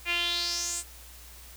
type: tone with band-pass filter sweep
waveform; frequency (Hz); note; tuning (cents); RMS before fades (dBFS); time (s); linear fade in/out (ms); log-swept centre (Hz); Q
sawtooth; 346.3; F4; -15; -30; 0.05-0.84; 50; 2400 to 8600; 4.9
effects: added 60 Hz sine -49 dBFS peak until 1.56 s + white hiss -50 dBFS RMS until 1.56 s